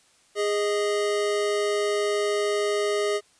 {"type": "tone pair together", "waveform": "square", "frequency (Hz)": [412.3, 625], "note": ["G#4", "D#5"], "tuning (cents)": [-13, 8], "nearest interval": "perfect fifth", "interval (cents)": 721, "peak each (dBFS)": [-24, -30], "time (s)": [0.35, 3.21], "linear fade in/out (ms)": 50, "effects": ["white hiss -60 dBFS RMS until 3.39 s", "resampled to 22050 Hz"]}